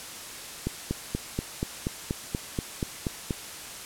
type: click train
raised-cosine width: 3 ms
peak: -14 dBFS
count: 12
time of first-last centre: 0.67-3.308 s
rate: 4.17 Hz
effects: white hiss -40 dBFS RMS until 3.85 s + low-pass 11000 Hz 12 dB/octave